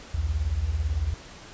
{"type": "beating tone pair", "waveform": "sine", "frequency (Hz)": [61.74, 79.74], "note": ["B1", "D#2"], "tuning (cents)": [0, 43], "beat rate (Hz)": 18, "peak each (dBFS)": [-28, -25], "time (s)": [0.14, 1.14], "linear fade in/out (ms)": 5, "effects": ["pink hiss -45 dBFS RMS until 1.53 s", "resampled to 16000 Hz"]}